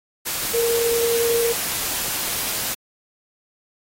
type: tone in noise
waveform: sine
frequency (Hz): 466.2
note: A#4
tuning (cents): 0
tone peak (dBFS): -18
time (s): 0.53-1.53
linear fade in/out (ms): 20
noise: white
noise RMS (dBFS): -25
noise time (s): 0.25-2.75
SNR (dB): +4
effects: AAC 48 kbps